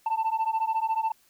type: beating tone pair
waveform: sine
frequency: 883 / 897 Hz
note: A5 / A5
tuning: +6 / +33 cents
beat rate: 14 Hz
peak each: -25 dBFS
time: 0.06-1.12 s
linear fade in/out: 5 ms
effects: tanh soft clip ceiling -21 dBFS + white hiss -63 dBFS RMS until 1.29 s